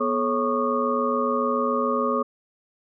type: tone cluster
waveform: sine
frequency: 244.2 / 430.5 / 549 / 1109 / 1216 Hz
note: B3 / A4 / C#5 / C#6 / D#6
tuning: -19 / -38 / -17 / 0 / -40 cents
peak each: -27 dBFS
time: 0-2.23 s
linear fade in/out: 10 ms
effects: none